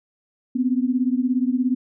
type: beating tone pair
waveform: sine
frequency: 246.9 / 263.9 Hz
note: B3 / C4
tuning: 0 / +15 cents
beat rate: 17 Hz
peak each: -20 / -22 dBFS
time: 0.55-1.75 s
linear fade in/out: 10 ms
effects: none